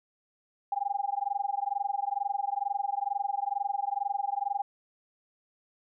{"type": "tone with amplitude modulation", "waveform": "sine", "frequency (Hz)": 805, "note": "G5", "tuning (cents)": 46, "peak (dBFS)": -24, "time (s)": [0.72, 4.62], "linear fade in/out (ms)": 2, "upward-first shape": "sine", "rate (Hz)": 22.2, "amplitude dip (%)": 100, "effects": []}